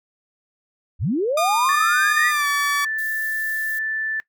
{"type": "linear sweep", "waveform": "sine", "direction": "up", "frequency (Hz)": [53, 2015], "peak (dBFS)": -18, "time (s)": [0.99, 2.32], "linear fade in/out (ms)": 50}
{"type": "tone with pitch glide", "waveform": "sawtooth", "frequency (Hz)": [1217, 1142.1], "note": ["D#6", "D6"], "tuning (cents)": [-39, -49], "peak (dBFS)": -17, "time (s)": [1.37, 2.85], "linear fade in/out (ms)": 5, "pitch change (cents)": -110, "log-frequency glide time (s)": [2.3, 2.47]}
{"type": "tone", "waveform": "sine", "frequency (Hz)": 1760, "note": "A6", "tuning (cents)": 0, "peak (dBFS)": -22, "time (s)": [1.69, 4.2], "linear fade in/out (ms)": 0}
{"type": "noise", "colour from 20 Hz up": "violet", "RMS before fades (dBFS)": -36, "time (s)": [2.98, 3.79], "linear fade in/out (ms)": 5}
{"effects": ["noise-tail reverb RT60 0.1 s tail -20 dB re dry"]}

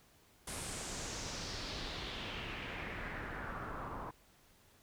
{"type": "noise with low-pass filter sweep", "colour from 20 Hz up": "pink", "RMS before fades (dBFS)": -43, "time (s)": [0.47, 4.11], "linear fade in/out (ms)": 5, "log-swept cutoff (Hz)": [10000, 1000], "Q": 2.7, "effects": ["pink hiss -66 dBFS RMS until 4.82 s"]}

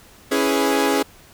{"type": "chord", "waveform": "sawtooth", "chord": "C# minor seventh", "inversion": "none", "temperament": "equal with one note detuned", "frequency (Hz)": [277.2, 329.6, 415.3, 496.7], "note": ["C#4", "E4", "G#4", "B4"], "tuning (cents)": [0, 0, 0, 10], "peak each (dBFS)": [-17, -21, -17, -22], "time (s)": [0.31, 1.03], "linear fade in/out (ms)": 10, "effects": ["pink hiss -48 dBFS RMS until 1.33 s"]}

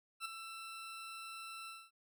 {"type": "tone with ADSR envelope", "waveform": "20% pulse", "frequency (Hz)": 1336, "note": "E6", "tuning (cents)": 23, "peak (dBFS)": -32, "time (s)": [0.2, 1.91], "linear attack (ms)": 53, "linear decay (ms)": 7, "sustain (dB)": -9, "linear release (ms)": 230, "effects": []}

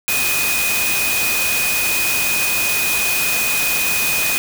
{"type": "tone in noise", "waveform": "sine", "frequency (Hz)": 2489, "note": "D#7", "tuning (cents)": 0, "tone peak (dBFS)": -19, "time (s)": [0.08, 4.38], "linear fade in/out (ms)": 0, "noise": "white", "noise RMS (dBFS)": -20, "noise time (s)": [0.08, 4.38], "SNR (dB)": -2, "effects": []}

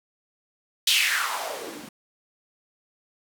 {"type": "noise with band-pass filter sweep", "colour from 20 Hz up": "blue", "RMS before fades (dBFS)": -26, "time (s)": [0.87, 1.89], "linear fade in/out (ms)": 5, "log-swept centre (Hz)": [3600, 200], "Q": 3.6, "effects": []}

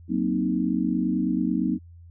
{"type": "chord", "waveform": "sine", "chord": "C half-diminished seventh", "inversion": "second", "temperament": "equal", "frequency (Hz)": [185, 233.1, 261.6, 311.1], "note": ["Gb3", "Bb3", "C4", "Eb4"], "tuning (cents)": [0, 0, 0, 0], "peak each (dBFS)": -27, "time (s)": [0.08, 1.79], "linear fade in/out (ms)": 50, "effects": ["added 85 Hz sine -44 dBFS peak until 2.1 s"]}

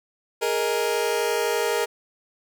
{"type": "chord", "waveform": "sawtooth", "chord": "Ab suspended second", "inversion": "none", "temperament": "just", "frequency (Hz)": [415.3, 467.2, 623], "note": ["Ab4", "Bb4", "Eb5"], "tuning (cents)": [0, 4, 2], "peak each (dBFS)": [-22, -20, -26], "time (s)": [0.41, 1.86], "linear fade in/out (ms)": 20, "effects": []}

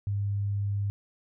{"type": "tone", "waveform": "sine", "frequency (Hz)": 100.9, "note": "G#2", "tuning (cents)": -49, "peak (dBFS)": -26, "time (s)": [0.07, 0.9], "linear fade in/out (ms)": 0, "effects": []}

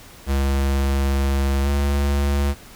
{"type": "tone with pitch glide", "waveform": "square", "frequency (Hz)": [68.6, 70.53], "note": ["C#2", "C#2"], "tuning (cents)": [-17, 31], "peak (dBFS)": -18, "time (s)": [0.26, 2.55], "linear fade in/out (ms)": 50, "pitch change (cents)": 48, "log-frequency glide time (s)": [1.63, 1.68], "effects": ["pink hiss -44 dBFS RMS until 2.75 s"]}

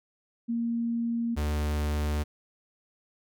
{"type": "tone pair in turn", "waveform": ["sine", "45% pulse"], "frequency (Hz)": [233.1, 74.62], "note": ["A#3", "D2"], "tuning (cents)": [0, 28], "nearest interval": "octave + minor sixth", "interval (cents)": 1972, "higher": "first", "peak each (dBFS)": -26, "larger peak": "neither", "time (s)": [[0.48, 1.36], [1.36, 2.24]], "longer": "neither", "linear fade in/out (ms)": 20, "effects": []}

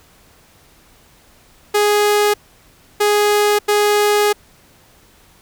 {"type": "tone bursts at uneven times", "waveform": "sawtooth", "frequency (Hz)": 415.3, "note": "G#4", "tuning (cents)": 0, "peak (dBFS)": -8, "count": 3, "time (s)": [[1.74, 2.34], [3, 3.59], [3.68, 4.33]], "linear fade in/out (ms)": 10, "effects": ["pink hiss -50 dBFS RMS until 5.41 s"]}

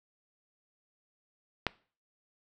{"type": "click", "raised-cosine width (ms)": 0.3, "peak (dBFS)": -11, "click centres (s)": 1.667, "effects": ["noise-tail reverb RT60 0.4 s tail -21 dB re dry"]}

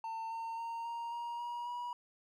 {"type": "tone with pitch steps", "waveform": "triangle", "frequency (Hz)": [900, 911, 922.1, 933.4, 944.7, 956.3, 967.9], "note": ["A5", "A#5", "A#5", "A#5", "A#5", "A#5", "B5"], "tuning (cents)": [39, -40, -19, 2, 23, 44, -35], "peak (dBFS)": -36, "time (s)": [0.04, 1.93], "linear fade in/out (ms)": 2, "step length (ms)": 270, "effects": []}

